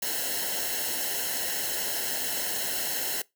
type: noise with comb filter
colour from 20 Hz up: white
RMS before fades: -30 dBFS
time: 0.02-3.22 s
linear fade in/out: 5 ms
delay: 0.84 ms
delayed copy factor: -0.85
effects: noise-tail reverb RT60 0.2 s tail -23 dB re dry